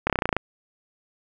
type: slowing click train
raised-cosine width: 0.5 ms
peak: -6 dBFS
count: 10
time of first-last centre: 0.07-0.366 s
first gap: 28 ms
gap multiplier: 1.04
effects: none